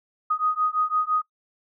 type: beating tone pair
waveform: sine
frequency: 1244.5 / 1250.4 Hz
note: D#6 / D#6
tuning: 0 / +8 cents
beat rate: 5.9 Hz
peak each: -24 dBFS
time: 0.3-1.22 s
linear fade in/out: 10 ms
effects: noise-tail reverb RT60 0.1 s tail -22 dB re dry